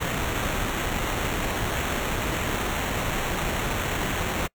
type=noise with sample-and-hold; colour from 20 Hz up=pink; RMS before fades=-27 dBFS; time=0-4.48 s; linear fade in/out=20 ms; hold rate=4900 Hz; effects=noise-tail reverb RT60 0.1 s tail -26 dB re dry